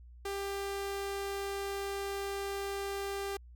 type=tone; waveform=sawtooth; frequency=396.4 Hz; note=G4; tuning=19 cents sharp; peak=-31 dBFS; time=0.25-3.37 s; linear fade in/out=5 ms; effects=added 60 Hz sine -50 dBFS peak until 3.55 s